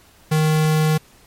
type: tone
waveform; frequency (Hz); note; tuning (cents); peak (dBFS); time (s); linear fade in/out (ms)
square; 155.56; D#3; 0; -15; 0.31-0.98; 10
effects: pink hiss -51 dBFS RMS until 1.26 s + MP3 64 kbps